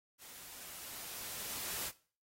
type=noise with level ramp; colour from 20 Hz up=white; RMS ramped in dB=-53 to -39 dBFS; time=0.18-1.92 s; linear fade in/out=50 ms; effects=noise-tail reverb RT60 0.4 s tail -18 dB re dry + AAC 48 kbps